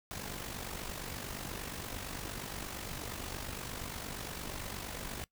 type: noise with amplitude modulation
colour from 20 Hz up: pink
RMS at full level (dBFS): -39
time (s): 0.11-5.24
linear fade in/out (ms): 0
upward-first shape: sine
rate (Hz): 48.6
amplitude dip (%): 60
effects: noise-tail reverb RT60 0.1 s tail -21 dB re dry